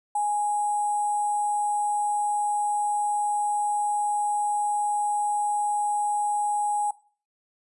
sine tone with sample-and-hold, 830.6 Hz, G#5, in tune, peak -22 dBFS, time 0.15-6.91 s, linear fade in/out 5 ms, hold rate 8820 Hz, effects noise-tail reverb RT60 0.4 s tail -19 dB re dry + resampled to 24000 Hz

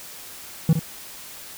triangle tone with echo, 161 Hz, E3, 41 cents flat, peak -10 dBFS, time 0.69-0.73 s, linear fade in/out 2 ms, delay 63 ms, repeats 1, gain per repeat -8 dB, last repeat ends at 0.793 s, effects white hiss -40 dBFS RMS until 1.57 s

